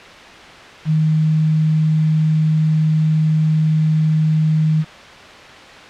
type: tone with quantisation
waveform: sine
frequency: 156.3 Hz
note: D#3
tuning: 8 cents sharp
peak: -12 dBFS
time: 0.85-4.85 s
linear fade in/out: 50 ms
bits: 6
effects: white hiss -37 dBFS RMS until 5.89 s + low-pass 3000 Hz 12 dB/octave